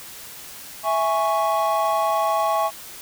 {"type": "chord", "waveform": "triangle", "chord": "C# minor", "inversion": "first", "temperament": "equal", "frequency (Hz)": [659.3, 830.6, 1108.7], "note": ["E5", "G#5", "C#6"], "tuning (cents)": [0, 0, 0], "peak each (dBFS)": -21, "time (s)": [0.83, 2.71], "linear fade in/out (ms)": 50, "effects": ["white hiss -39 dBFS RMS until 3.01 s"]}